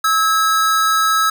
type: tone pair together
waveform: square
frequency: 1297.7 / 1635 Hz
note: E6 / G#6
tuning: -28 / -28 cents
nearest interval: major third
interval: 400 cents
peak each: -14 / -22 dBFS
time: 0.04-1.3 s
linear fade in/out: 5 ms
effects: none